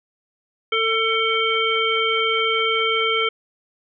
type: harmonic tone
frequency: 447.6 Hz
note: A4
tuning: 30 cents sharp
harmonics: 1 / 3 / 5 / 7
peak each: -23 / -23 / -23 / -23 dBFS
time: 0.72-3.29 s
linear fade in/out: 5 ms
effects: none